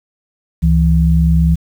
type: tone pair together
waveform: sine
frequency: 69.1 / 164.35 Hz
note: C#2 / E3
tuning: -5 / -5 cents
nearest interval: octave + minor third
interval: 1500 cents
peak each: -11 dBFS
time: 0.62-1.56 s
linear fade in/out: 20 ms
effects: 7-bit